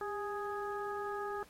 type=harmonic tone with a mistuned harmonic; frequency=415.3 Hz; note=G#4; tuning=in tune; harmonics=1 / 2 / 3 / 4; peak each=-39 / -42 / -42 / -47 dBFS; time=0.01-1.43 s; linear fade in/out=2 ms; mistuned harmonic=1; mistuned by=-51 cents; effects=pink hiss -62 dBFS RMS until 1.49 s + AAC 48 kbps